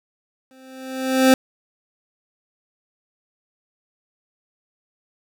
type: tone with exponential growth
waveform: 25% pulse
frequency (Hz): 261.6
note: C4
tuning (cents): 0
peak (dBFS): -5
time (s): 0.51-1.34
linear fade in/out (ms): 1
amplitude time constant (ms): 180
effects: none

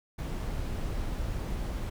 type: noise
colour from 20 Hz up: brown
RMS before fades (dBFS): -33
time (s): 0.18-1.9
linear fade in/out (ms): 10
effects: none

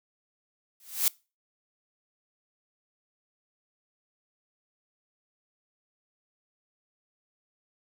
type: noise with exponential growth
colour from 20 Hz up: blue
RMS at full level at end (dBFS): -20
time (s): 0.8-1.08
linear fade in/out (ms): 2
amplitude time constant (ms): 60
effects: noise-tail reverb RT60 0.3 s tail -24 dB re dry

